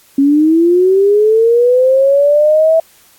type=linear sweep; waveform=sine; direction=up; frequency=272.2 to 655 Hz; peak=-6 dBFS; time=0.18-2.8 s; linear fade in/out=5 ms; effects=white hiss -47 dBFS RMS until 3.18 s + AAC 64 kbps